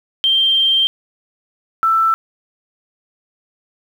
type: tone pair in turn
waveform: sine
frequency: 3159 / 1328.2 Hz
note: G7 / E6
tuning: +13 / +13 cents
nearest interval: octave + minor third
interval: 1500 cents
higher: first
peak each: -11 dBFS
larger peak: neither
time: 0.24-0.87 / 1.83-2.14 s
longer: first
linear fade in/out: 0 ms
effects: 7-bit